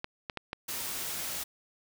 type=clicks; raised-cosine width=0.3 ms; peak=-19 dBFS; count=4; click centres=0.044 / 0.298 / 0.373 / 0.531 s
type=noise; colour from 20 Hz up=white; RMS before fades=-36 dBFS; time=0.68-1.44 s; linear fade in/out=10 ms
effects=none